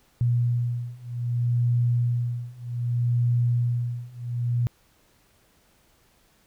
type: beating tone pair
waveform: sine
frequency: 120 / 120.64 Hz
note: B2 / B2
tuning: -49 / -40 cents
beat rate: 0.64 Hz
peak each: -25 / -24 dBFS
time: 0.21-4.67 s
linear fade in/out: 0 ms
effects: pink hiss -62 dBFS RMS until 6.46 s